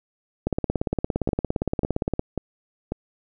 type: two click trains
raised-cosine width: 2 ms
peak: -12 / -9 dBFS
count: 4 / 31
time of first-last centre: 1.29-2.92 / 0.47-2.194 s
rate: 1.84 / 17.4 Hz
effects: none